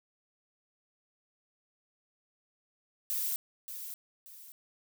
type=noise with echo; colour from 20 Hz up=violet; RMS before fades=-33 dBFS; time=3.1-3.36 s; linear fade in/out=0 ms; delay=580 ms; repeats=2; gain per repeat=-9 dB; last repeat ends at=4.52 s; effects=none